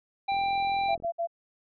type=harmonic tone; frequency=790 Hz; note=G5; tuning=13 cents sharp; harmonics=1 / 3 / 5; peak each=-25 / -35 / -39 dBFS; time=0.28-0.95 s; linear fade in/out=10 ms
type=click train; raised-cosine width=2 ms; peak=-34 dBFS; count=32; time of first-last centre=0.32-1.048 s; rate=42.6 Hz
type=tone bursts; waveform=sine; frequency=678 Hz; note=E5; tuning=49 cents sharp; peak=-26 dBFS; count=3; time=0.88-1.273 s; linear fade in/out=20 ms; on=91 ms; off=60 ms
effects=none